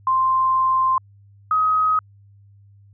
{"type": "tone pair in turn", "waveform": "sine", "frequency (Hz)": [1046.5, 1263.3], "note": ["C6", "D#6"], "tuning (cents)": [0, 26], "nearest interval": "minor third", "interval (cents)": 326, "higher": "second", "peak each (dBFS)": [-15, -15], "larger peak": "neither", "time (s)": [[0.07, 0.98], [1.51, 1.99]], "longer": "first", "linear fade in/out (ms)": 2, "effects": ["added 100 Hz sine -47 dBFS peak until 2.93 s"]}